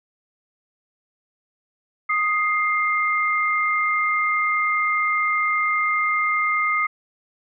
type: tone pair together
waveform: sine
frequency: 1244.5 / 2105 Hz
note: D#6 / C7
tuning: 0 / +10 cents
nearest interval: major sixth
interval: 910 cents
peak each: -21 dBFS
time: 2.09-6.87 s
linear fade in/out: 10 ms
effects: none